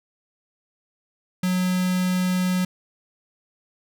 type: tone with notch filter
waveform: square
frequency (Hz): 183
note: F#3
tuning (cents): -19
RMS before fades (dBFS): -22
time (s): 1.43-2.65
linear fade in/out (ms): 5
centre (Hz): 680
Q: 0.91
effects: none